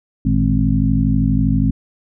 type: harmonic tone with a mistuned harmonic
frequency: 52.5 Hz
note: G#1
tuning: 19 cents sharp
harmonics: 1 / 2 / 3 / 4 / 5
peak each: -19 / -19 / -19 / -19 / -19 dBFS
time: 0.25-1.71 s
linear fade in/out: 5 ms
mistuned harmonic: 2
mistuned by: +140 cents
effects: none